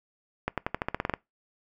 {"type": "accelerating click train", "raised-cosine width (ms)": 0.5, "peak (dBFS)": -12, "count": 11, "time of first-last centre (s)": [0.48, 1.138], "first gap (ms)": 97, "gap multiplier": 0.91, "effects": ["noise-tail reverb RT60 0.2 s tail -23 dB re dry"]}